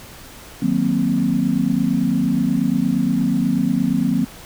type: chord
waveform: sine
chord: C half-diminished seventh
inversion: first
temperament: equal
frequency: 155.56 / 185 / 233.1 / 261.6 Hz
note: Eb3 / Gb3 / Bb3 / C4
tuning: 0 / 0 / 0 / 0 cents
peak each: -25 / -21 / -20 / -20 dBFS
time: 0.62-4.25 s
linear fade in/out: 5 ms
effects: pink hiss -40 dBFS RMS until 4.45 s